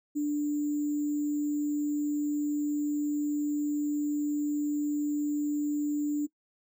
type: tone with sample-and-hold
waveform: sine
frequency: 294.4 Hz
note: D4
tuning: 4 cents sharp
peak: -26 dBFS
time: 0.15-6.27 s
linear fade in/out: 20 ms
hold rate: 7350 Hz
effects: noise-tail reverb RT60 0.1 s tail -22 dB re dry